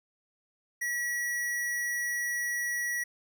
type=tone; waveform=square; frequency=1929 Hz; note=B6; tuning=41 cents flat; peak=-30 dBFS; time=0.81-3.04 s; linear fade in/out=10 ms; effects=none